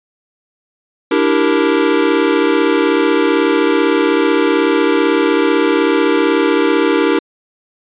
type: chord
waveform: square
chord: E half-diminished seventh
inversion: third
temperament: equal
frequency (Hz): 293.7 / 329.6 / 392 / 466.2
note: D4 / E4 / G4 / Bb4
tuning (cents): 0 / 0 / 0 / 0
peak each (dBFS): -17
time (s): 1.11-7.19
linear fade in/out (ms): 5
effects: resampled to 8000 Hz